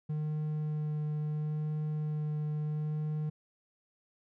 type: tone with vibrato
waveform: triangle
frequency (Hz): 152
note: D#3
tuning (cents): -40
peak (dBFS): -29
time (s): 0.09-3.3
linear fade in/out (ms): 10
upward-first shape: sine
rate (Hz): 0.74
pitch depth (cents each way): 10
effects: none